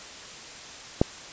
click, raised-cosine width 2 ms, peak -4 dBFS, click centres 1.015 s, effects white hiss -42 dBFS RMS until 1.32 s + resampled to 16000 Hz

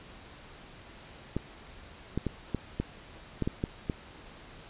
clicks, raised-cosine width 3 ms, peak -16 dBFS, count 9, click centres 1.366 / 2.176 / 2.267 / 2.547 / 2.8 / 3.423 / 3.475 / 3.639 / 3.898 s, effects pink hiss -50 dBFS RMS until 4.69 s + resampled to 8000 Hz

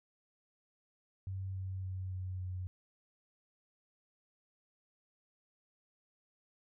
sine tone with pitch steps, 95.4 / 94.47 / 93.54 / 92.63 / 91.73 Hz, G2 / F#2 / F#2 / F#2 / F#2, -47 / +37 / +19 / +2 / -14 cents, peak -37 dBFS, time 1.27-2.67 s, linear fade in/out 0 ms, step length 280 ms, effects none

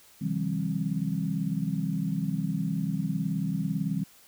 sine tone cluster, 128.9 / 159.7 / 178 / 197.7 / 265.7 Hz, C3 / D#3 / F3 / G3 / C4, -26 / +45 / +33 / +15 / +27 cents, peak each -39 / -30 / -34 / -31 / -36 dBFS, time 0.21-4.04 s, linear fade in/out 10 ms, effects white hiss -56 dBFS RMS until 4.27 s

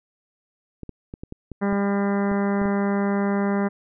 clicks, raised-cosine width 3 ms, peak -21 dBFS, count 10, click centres 0.833 / 0.893 / 1.139 / 1.235 / 1.324 / 1.517 / 1.727 / 2.315 / 2.616 / 2.656 s
harmonic tone, 200 Hz, G3, 35 cents sharp, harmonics 1 / 2 / 3 / 4 / 5 / 6 / 7 / 8 / 9 / 10, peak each -21 / -27 / -31 / -33 / -35 / -37 / -38 / -39 / -40 / -41 dBFS, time 1.61-3.69 s, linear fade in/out 20 ms
effects none

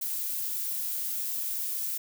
violet noise, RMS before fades -32 dBFS, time 0.01-1.98 s, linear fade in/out 10 ms, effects none

